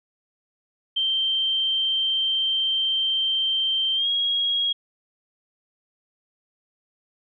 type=tone with pitch glide; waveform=sine; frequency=3136 to 3292 Hz; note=G7 to G#7; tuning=0 to -16 cents; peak=-20 dBFS; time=0.96-4.73 s; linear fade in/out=10 ms; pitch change=+84 cents; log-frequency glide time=3.95-4.08 s; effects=none